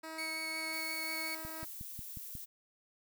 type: tone with tremolo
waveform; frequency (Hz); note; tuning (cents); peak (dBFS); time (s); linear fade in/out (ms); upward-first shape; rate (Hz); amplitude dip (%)
10% pulse; 319.6; D#4; +47; -34; 0.03-1.65; 10; sine; 1.9; 25
type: tone with vibrato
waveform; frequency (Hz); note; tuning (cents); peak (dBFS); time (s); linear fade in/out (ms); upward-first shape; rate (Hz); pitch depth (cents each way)
30% pulse; 2217; C#7; 0; -35; 0.18-1.35; 5; sine; 5.6; 10
type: noise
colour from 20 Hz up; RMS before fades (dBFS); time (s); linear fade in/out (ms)
violet; -46; 0.72-2.46; 20
type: click train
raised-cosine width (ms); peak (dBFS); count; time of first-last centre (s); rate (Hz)
5; -34; 6; 1.45-2.353; 5.54
effects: none